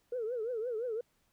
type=tone with vibrato; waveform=sine; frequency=466.2 Hz; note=A#4; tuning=in tune; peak=-32 dBFS; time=0.12-1.01 s; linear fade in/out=5 ms; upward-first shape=triangle; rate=5.8 Hz; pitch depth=180 cents each way; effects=tanh soft clip ceiling -28 dBFS + pink hiss -74 dBFS RMS until 1.32 s